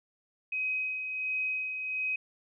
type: tone with tremolo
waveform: sine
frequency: 2526 Hz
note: D#7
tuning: 26 cents sharp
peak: -28 dBFS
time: 0.52-2.16 s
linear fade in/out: 5 ms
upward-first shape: sine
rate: 1.4 Hz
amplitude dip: 45%
effects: none